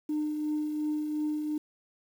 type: tone with tremolo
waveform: sine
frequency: 302.7 Hz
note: D#4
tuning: 48 cents flat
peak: -25 dBFS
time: 0.09-1.58 s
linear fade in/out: 5 ms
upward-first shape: triangle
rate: 2.8 Hz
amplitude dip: 45%
effects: tanh soft clip ceiling -24 dBFS + 9-bit